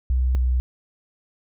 sine tone pair in turn, 63.4 / 62.64 Hz, B1 / B1, +46 / +25 cents, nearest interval unison, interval 21 cents, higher first, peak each -17 dBFS, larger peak neither, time 0.1-0.35 / 0.35-0.6 s, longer neither, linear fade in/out 0 ms, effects none

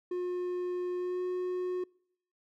triangle tone with pitch glide, 358.8 to 363.4 Hz, F4 to F#4, +47 to -31 cents, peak -29 dBFS, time 0.11-1.84 s, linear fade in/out 5 ms, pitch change +22 cents, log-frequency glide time 0.97-1.22 s, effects noise-tail reverb RT60 0.7 s tail -26 dB re dry

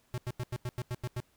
square tone bursts, 123.47 Hz, B2, in tune, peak -33 dBFS, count 9, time 0.14-1.202 s, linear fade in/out 0 ms, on 38 ms, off 90 ms, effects pink hiss -69 dBFS RMS until 1.36 s

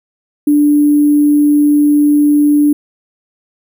sine tone with sample-and-hold, 293.7 Hz, D4, in tune, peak -6 dBFS, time 0.47-2.73 s, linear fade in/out 5 ms, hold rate 11025 Hz, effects none

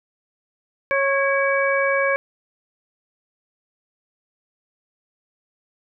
harmonic tone with a mistuned harmonic, 550 Hz, C#5, 14 cents flat, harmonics 1 / 2 / 3 / 4, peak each -20 / -25 / -23 / -24 dBFS, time 0.91-2.16 s, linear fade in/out 0 ms, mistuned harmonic 4, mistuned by +62 cents, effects none

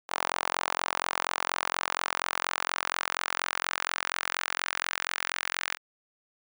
sawtooth tone with high-pass filter sweep, 44.2 Hz, F1, 22 cents sharp, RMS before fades -32 dBFS, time 0.08-5.78 s, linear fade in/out 50 ms, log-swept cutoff 910 to 1700 Hz, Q 1.6, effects none

